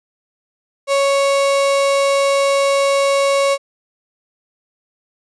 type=tone; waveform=35% pulse; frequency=554.4 Hz; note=C#5; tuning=in tune; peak=-11 dBFS; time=0.87-3.58 s; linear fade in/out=50 ms; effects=resampled to 22050 Hz